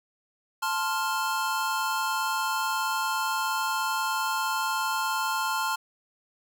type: chord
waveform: square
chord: F major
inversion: first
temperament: equal with one note detuned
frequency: 880 / 1049.5 / 1396.9 Hz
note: A5 / C6 / F6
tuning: 0 / +5 / 0 cents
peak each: -31 dBFS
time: 0.62-5.76 s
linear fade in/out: 10 ms
effects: none